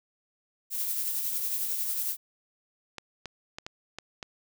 violet noise with tremolo, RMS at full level -29 dBFS, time 0.7-2.17 s, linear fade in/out 50 ms, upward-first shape triangle, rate 11 Hz, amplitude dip 40%
clicks, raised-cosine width 0.2 ms, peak -20 dBFS, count 6, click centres 2.983 / 3.257 / 3.585 / 3.665 / 3.986 / 4.228 s
effects none

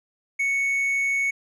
triangle tone, 2217 Hz, C#7, in tune, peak -19 dBFS, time 0.39-1.31 s, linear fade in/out 10 ms, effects resampled to 32000 Hz

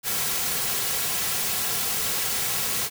white noise with comb filter, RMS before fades -26 dBFS, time 0.03-2.9 s, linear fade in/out 50 ms, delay 3.3 ms, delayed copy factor -0.5, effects none

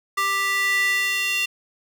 square tone with high-pass filter sweep, 393.6 Hz, G4, 7 cents sharp, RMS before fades -22 dBFS, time 0.17-1.46 s, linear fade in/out 10 ms, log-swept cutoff 1400 to 2700 Hz, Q 4.2, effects none

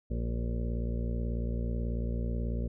harmonic tone with a mistuned harmonic, 58.27 Hz, A#1, in tune, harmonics 1 / 2 / 3 / 4 / 6 / 7 / 8 / 9 / 10, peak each -31 / -37 / -41 / -39 / -47 / -48 / -46 / -51 / -50 dBFS, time 0.1-2.68 s, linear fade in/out 10 ms, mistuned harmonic 9, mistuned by +26 cents, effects none

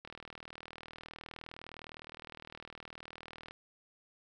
click train, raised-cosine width 0.3 ms, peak -30 dBFS, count 138, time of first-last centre 0.05-3.51 s, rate 39.6 Hz, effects none

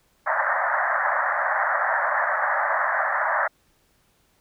white band-pass noise, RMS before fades -23 dBFS, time 0.26-3.48 s, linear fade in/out 10 ms, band 570 to 1900 Hz, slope 96 dB/octave, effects pink hiss -64 dBFS RMS until 4.4 s

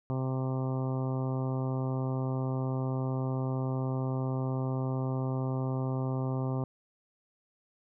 harmonic tone, 130.81 Hz, C3, in tune, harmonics 1 / 2 / 3 / 4 / 5 / 6 / 7 / 8 / 9, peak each -30 / -36 / -40 / -42 / -44 / -46 / -47 / -48 / -49 dBFS, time 0.1-6.64 s, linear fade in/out 0 ms, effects none

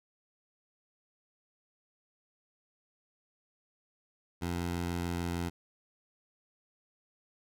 15% pulse tone with pitch glide, 86.8 to 86.3 Hz, F2 to F2, -10 to -20 cents, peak -26 dBFS, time 4.41-5.5 s, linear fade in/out 20 ms, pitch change -10 cents, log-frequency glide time 4.99-5.37 s, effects none

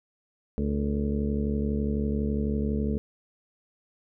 harmonic tone with a mistuned harmonic, 72 Hz, D2, 34 cents flat, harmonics 1 / 2 / 3 / 4 / 5 / 6 / 7 / 8, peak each -29 / -34 / -28 / -37 / -43 / -34 / -41 / -47 dBFS, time 0.58-2.98 s, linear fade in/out 0 ms, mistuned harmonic 7, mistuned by -92 cents, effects none

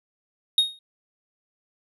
triangle tone with exponential decay, 3729 Hz, A#7, in tune, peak -11 dBFS, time 0.58-0.79 s, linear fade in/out 2 ms, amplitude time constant 44 ms, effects resampled to 32000 Hz

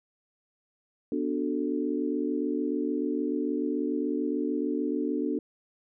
sine chord, B minor seventh, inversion none, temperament equal, 246.9 / 293.7 / 370 / 440 Hz, B3 / D4 / F#4 / A4, 0 / 0 / 0 / 0 cents, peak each -32 / -29 / -34 / -34 dBFS, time 1.12-5.39 s, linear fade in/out 2 ms, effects none

